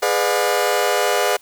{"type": "chord", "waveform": "sawtooth", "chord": "G# diminished seventh", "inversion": "none", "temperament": "just", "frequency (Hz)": [415.3, 498.4, 598, 717.6], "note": ["G#4", "B4", "D5", "F5"], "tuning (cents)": [0, 16, 31, 47], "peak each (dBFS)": -18, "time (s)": [0.02, 1.37], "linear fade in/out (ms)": 10, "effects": ["white hiss -51 dBFS RMS until 1.41 s"]}